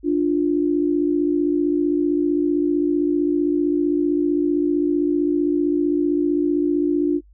sine tone pair together, 294.8 / 350.3 Hz, D4 / F4, +7 / +5 cents, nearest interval minor third, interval 298 cents, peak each -18 / -20 dBFS, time 0.03-7.21 s, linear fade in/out 50 ms, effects noise-tail reverb RT60 0.1 s tail -24 dB re dry + added 50 Hz sine -47 dBFS peak until 7.33 s

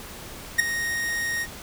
45% pulse tone with ADSR envelope, 1864.7 Hz, A#6, in tune, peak -12 dBFS, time 0.58-1.47 s, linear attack 17 ms, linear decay 7 ms, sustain -13 dB, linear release 51 ms, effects pink hiss -40 dBFS RMS until 1.62 s

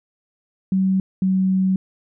sine tone pair in turn, 190 / 188.69 Hz, F#3 / F#3, +46 / +34 cents, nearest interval unison, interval 12 cents, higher first, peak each -15 / -15 dBFS, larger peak neither, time 0.72-1 / 1.22-1.76 s, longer second, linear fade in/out 2 ms, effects none

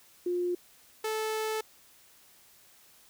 sine / sawtooth tone pair in turn, 354.6 / 436.4 Hz, F4 / A4, +26 / -14 cents, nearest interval major third, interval 360 cents, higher second, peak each -27 / -26 dBFS, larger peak second, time 0.26-0.55 / 1.04-1.61 s, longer second, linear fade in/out 5 ms, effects white hiss -59 dBFS RMS until 3.09 s

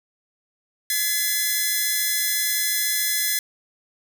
5% pulse tone pair together, 1709 / 2032 Hz, G#6 / B6, +49 / +49 cents, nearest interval minor third, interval 300 cents, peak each -13 dBFS, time 0.9-3.39 s, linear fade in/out 2 ms, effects none

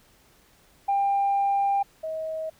sine tone pair in turn, 796 / 635.8 Hz, G5 / D#5, +26 / +37 cents, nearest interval major third, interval 389 cents, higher first, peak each -19 / -28 dBFS, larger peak first, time 0.88-1.83 / 2.03-2.5 s, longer first, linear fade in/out 10 ms, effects tanh soft clip ceiling -17 dBFS + pink hiss -59 dBFS RMS until 2.59 s

